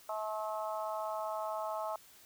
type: harmonic tone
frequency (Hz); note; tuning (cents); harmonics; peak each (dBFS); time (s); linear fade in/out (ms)
215.4; A3; -37; 3 / 4 / 5 / 6; -38 / -40 / -42 / -44; 0.09-1.96; 2
effects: white hiss -59 dBFS RMS until 2.25 s